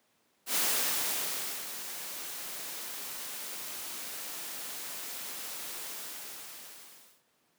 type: noise with ADSR envelope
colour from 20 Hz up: white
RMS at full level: -28 dBFS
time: 0.46-7.23 s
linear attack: 93 ms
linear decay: 1100 ms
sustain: -12 dB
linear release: 1400 ms
effects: pink hiss -71 dBFS RMS until 7.58 s + high-pass 200 Hz 12 dB/octave